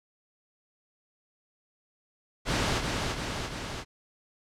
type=noise with echo; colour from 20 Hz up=pink; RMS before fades=-27 dBFS; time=2.45-2.83 s; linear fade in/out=50 ms; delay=340 ms; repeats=3; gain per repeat=-3 dB; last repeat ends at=3.85 s; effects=low-pass 6000 Hz 12 dB/octave